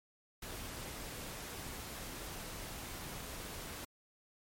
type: noise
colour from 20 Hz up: pink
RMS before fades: -45 dBFS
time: 0.42-3.85 s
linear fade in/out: 5 ms
effects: MP3 64 kbps